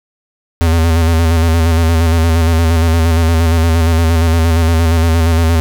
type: tone with vibrato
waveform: square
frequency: 82.41 Hz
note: E2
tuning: in tune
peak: -9 dBFS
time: 0.61-5.6 s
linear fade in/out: 0 ms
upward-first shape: square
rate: 8.6 Hz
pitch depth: 39 cents each way
effects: none